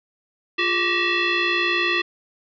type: tone with frequency modulation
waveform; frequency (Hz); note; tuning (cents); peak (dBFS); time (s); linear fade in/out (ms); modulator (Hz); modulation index
sine; 350; F4; +4; -18; 0.58-2.02; 10; 760; 4.2
effects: none